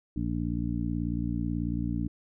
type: harmonic tone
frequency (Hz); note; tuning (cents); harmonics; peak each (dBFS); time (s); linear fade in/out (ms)
58.27; A#1; 0; 1 / 2 / 3 / 4 / 5; -34 / -34 / -34 / -34 / -34; 0.16-2.08; 5
effects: none

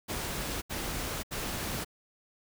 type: noise bursts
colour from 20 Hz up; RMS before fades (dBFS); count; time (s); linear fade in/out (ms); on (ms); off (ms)
pink; -35; 3; 0.08-1.848; 20; 540; 74
effects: none

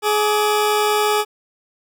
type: tone pair together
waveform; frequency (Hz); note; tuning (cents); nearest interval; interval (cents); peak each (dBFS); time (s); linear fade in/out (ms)
20% pulse; 421.2 / 1173; G#4 / D6; +24 / -2; octave + tritone; 1774; -11 / -20; 0.02-1.25; 50
effects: none

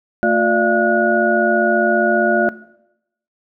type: tone cluster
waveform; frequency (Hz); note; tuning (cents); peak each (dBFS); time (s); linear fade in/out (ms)
sine; 224.9 / 356.2 / 592 / 687 / 1456; A3 / F4 / D5 / F5 / F#6; +38 / +34 / +14 / -29 / -28; -19; 0.23-2.49; 0
effects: noise-tail reverb RT60 0.8 s tail -17 dB re dry

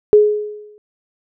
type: tone with exponential decay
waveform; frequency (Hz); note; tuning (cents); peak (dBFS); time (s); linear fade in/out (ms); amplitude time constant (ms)
sine; 420; G#4; +19; -3; 0.13-0.78; 0; 140
effects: none

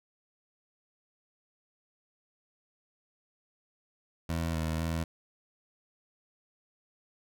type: tone with pitch steps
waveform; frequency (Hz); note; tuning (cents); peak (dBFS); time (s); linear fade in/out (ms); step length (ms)
20% pulse; 82.8 / 80.1 / 82; E2 / E2 / E2; +8 / -49 / -9; -25; 4.29-5.04; 5; 250
effects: none

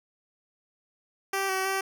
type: tone with pitch steps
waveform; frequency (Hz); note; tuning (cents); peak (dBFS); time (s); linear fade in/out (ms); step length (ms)
10% pulse; 389.5 / 379.9 / 386.2; G4 / F#4 / G4; -11 / +46 / -26; -18; 1.33-1.81; 5; 160
effects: none

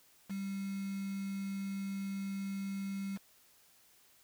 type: tone with quantisation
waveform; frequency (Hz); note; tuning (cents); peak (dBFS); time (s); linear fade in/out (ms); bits
sine; 196; G3; 0; -36; 0.29-3.18; 20; 8
effects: white hiss -65 dBFS RMS until 4.23 s

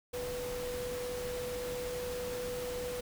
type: tone in noise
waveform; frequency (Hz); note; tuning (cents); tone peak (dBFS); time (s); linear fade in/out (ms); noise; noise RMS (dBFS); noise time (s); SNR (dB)
sine; 493.7; B4; -1; -36; 0.13-3.01; 10; pink; -43; 0.13-3.01; +4
effects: none

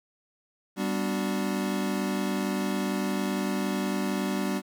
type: chord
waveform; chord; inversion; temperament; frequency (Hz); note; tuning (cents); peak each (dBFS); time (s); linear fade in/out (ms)
square; G major seventh; none; equal; 196 / 246.9 / 293.7 / 370; G3 / B3 / D4 / F#4; 0 / 0 / 0 / 0; -30 / -34 / -34 / -36; 0.76-4.62; 50
effects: 10-bit

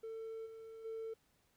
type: tone with level steps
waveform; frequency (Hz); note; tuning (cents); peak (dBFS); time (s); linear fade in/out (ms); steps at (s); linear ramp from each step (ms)
triangle; 447.6; A4; +30; -40 / -47 / -38; 0.03-1.14; 10; 0.45 / 0.84; 20
effects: tanh soft clip ceiling -37 dBFS + pink hiss -75 dBFS RMS until 1.56 s

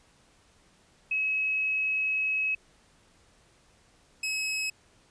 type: tone pair in turn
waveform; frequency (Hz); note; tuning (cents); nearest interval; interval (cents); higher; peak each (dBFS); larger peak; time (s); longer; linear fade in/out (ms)
sine / sawtooth; 2565 / 2565; E7 / E7; -48 / -48; unison; 0; neither; -25; neither; 1.11-2.55 / 4.23-4.7; first; 5
effects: pink hiss -62 dBFS RMS until 5.1 s + resampled to 22050 Hz

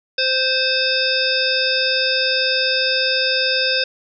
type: harmonic tone with a mistuned harmonic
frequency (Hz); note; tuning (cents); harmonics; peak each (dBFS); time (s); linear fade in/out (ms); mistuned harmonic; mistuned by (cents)
521; C5; -7; 1 / 3 / 5 / 7 / 9 / 10; -23 / -23 / -23 / -23 / -23 / -23; 0.18-3.84; 5; 9; +33
effects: none

